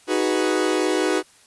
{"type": "chord", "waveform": "40% pulse", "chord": "G# minor seventh", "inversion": "second", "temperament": "equal", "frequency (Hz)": [311.1, 370, 415.3, 493.9], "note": ["D#4", "F#4", "G#4", "B4"], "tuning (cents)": [0, 0, 0, 0], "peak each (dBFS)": [-23, -22, -26, -25], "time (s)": [0.07, 1.23], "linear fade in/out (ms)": 50, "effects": ["white hiss -53 dBFS RMS until 1.46 s", "resampled to 24000 Hz"]}